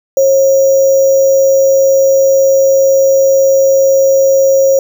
sine tone with sample-and-hold, 541 Hz, C#5, 42 cents flat, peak -5 dBFS, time 0.17-4.79 s, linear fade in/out 2 ms, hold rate 6300 Hz, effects none

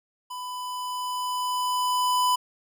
square tone with level ramp, 998 Hz, B5, 18 cents sharp, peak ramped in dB -34 to -20 dBFS, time 0.3-2.36 s, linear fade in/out 10 ms, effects none

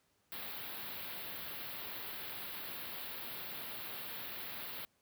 white band-stop noise, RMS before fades -44 dBFS, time 0.32-4.85 s, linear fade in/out 0 ms, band 4400 to 12000 Hz, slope 48 dB/octave, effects pink hiss -75 dBFS RMS until 5.01 s + high-pass 80 Hz 12 dB/octave

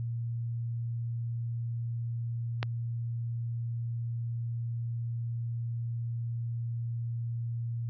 click, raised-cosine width 0.3 ms, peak -15 dBFS, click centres 2.629 s, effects added 117 Hz sine -31 dBFS peak until 7.89 s + resampled to 16000 Hz

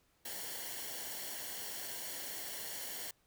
white noise with comb filter, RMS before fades -43 dBFS, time 0.25-3.11 s, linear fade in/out 5 ms, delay 0.8 ms, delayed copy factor -0.6, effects pink hiss -73 dBFS RMS until 3.26 s

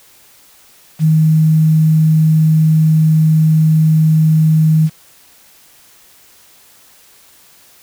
sine tone with quantisation, 157.4 Hz, D#3, 20 cents sharp, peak -7 dBFS, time 0.99-4.9 s, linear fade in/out 50 ms, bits 6, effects white hiss -46 dBFS RMS until 7.82 s

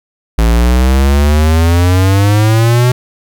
square exponential sweep, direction up, 55 to 126 Hz, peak -7 dBFS, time 0.38-2.92 s, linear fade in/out 5 ms, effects 8-bit

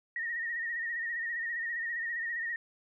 sine tone with vibrato, 1864.7 Hz, A#6, in tune, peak -32 dBFS, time 0.16-2.56 s, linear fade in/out 2 ms, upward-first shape sine, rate 15 Hz, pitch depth 56 cents each way, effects none

